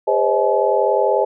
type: tone cluster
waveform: sine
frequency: 405.6 / 502 / 542 / 633 / 854 Hz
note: G#4 / B4 / C#5 / D#5 / G#5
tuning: -41 / +28 / -39 / +30 / +48 cents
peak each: -20 dBFS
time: 0.07-1.25 s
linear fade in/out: 10 ms
effects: none